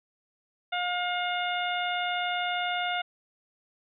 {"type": "harmonic tone", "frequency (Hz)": 713, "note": "F5", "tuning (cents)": 36, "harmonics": [1, 2, 3, 4, 5], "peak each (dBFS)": [-30, -33, -35, -36, -37], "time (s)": [0.72, 3.02], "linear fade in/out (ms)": 10, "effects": []}